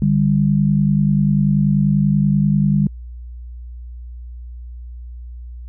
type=tone pair together; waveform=sine; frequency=148.71 / 199 Hz; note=D3 / G3; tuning=+22 / +26 cents; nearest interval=perfect fourth; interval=504 cents; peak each=-15 dBFS; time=0.02-2.87 s; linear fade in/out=2 ms; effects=added 60 Hz sine -30 dBFS peak until 5.68 s